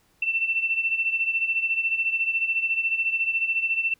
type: beating tone pair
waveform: sine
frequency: 2681 / 2695 Hz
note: E7 / E7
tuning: +29 / +38 cents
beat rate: 14 Hz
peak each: -23 / -28 dBFS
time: 0.22-3.94 s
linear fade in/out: 5 ms
effects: pink hiss -64 dBFS RMS until 3.99 s